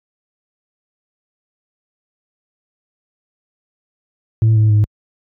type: tone with pitch steps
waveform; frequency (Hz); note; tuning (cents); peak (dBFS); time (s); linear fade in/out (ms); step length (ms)
sine; 111.1 / 108.25 / 105.47; A2 / A2 / G#2; +17 / -28 / +27; -6; 4.42-4.84; 0; 140
effects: tanh soft clip ceiling -7 dBFS + high-pass 60 Hz 12 dB/octave